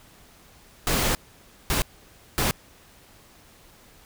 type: noise bursts at uneven times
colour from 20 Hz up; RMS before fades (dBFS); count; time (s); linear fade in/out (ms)
pink; -23; 3; 0.87-1.15 / 1.7-1.82 / 2.38-2.51; 0
effects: pink hiss -53 dBFS RMS until 4.05 s